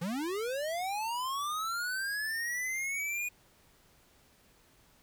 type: linear sweep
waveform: square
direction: up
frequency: 157.9 to 2468 Hz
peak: -33 dBFS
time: 0.01-3.29 s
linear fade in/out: 10 ms
effects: pink hiss -64 dBFS RMS until 5.02 s